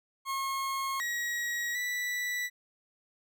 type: tone with pitch steps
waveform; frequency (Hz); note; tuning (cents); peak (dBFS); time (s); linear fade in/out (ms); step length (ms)
40% pulse; 1083 / 1906 / 1966; C#6 / A#6 / B6; -41 / +38 / -8; -30; 0.25-2.5; 50; 750
effects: none